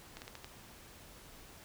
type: slowing click train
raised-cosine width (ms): 0.2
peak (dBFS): -28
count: 5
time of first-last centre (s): 0.17-0.445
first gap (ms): 49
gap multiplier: 1.23
effects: pink hiss -55 dBFS RMS until 1.64 s